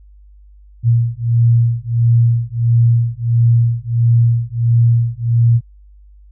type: beating tone pair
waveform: sine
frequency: 116.54 / 118.04 Hz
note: A#2 / A#2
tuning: 0 / +22 cents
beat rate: 1.5 Hz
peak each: -13 dBFS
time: 0.83-5.61 s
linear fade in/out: 50 ms
effects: added 50 Hz sine -40 dBFS peak until 6.31 s